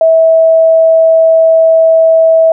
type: tone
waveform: sine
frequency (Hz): 650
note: E5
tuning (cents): -24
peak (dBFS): -3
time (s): 0.01-2.52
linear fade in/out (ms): 2
effects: none